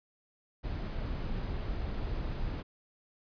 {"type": "noise", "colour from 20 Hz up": "brown", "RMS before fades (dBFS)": -35, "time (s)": [0.63, 2.63], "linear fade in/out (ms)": 20, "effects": ["resampled to 11025 Hz"]}